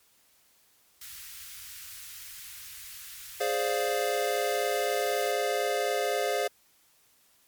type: band-stop noise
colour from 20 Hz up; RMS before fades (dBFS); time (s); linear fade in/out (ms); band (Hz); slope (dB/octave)
white; -44; 1.01-5.32; 5; 110 to 1400; 24
type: chord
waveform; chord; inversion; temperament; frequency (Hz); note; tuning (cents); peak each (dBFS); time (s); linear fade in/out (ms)
square; D half-diminished seventh; second; equal; 415.3 / 523.3 / 587.3 / 698.5; Ab4 / C5 / D5 / F5; 0 / 0 / 0 / 0; -32 / -32 / -34 / -32; 3.4-6.48; 10
effects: white hiss -64 dBFS RMS until 7.47 s + MP3 96 kbps